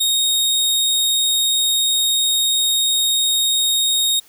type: tone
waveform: sawtooth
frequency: 3729 Hz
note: A#7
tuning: in tune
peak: -12 dBFS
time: 0-4.2 s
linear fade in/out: 10 ms
effects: white hiss -50 dBFS RMS until 4.28 s